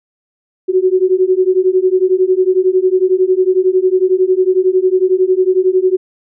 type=beating tone pair; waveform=sine; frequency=366.5 / 377.5 Hz; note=F#4 / F#4; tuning=-16 / +35 cents; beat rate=11 Hz; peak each=-12 dBFS; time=0.68-5.97 s; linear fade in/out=20 ms; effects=none